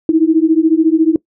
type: beating tone pair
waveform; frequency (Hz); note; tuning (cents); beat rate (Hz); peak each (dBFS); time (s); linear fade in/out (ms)
sine; 314 / 328; D#4 / E4; +16 / -9; 14; -11; 0.09-1.16; 2
effects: noise-tail reverb RT60 0.1 s tail -22 dB re dry